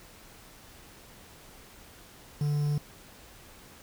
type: tone with quantisation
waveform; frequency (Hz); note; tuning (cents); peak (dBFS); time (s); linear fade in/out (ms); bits
triangle; 146.7; D3; -2; -23; 2.41-2.78; 2; 8
effects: pink hiss -52 dBFS RMS until 3.82 s